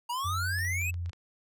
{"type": "exponential sweep", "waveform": "square", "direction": "up", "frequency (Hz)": [932.3, 2637], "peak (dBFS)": -31, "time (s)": [0.09, 0.91], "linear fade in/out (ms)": 10}
{"type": "tone with pitch glide", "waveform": "sine", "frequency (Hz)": [90.6, 86.66], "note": ["F#2", "F2"], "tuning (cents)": [-36, -13], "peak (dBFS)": -31, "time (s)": [0.24, 1.11], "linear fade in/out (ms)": 20, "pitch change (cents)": -77, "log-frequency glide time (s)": [0.76, 0.99]}
{"type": "clicks", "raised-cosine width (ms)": 0.2, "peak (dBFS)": -34, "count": 7, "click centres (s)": [0.588, 0.65, 0.816, 0.942, 1.06, 1.095, 1.132]}
{"effects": []}